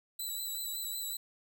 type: tone with vibrato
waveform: 5% pulse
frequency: 3962 Hz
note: B7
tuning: 5 cents sharp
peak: -29 dBFS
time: 0.19-1.17 s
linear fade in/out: 5 ms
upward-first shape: sine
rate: 5.4 Hz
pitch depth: 26 cents each way
effects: none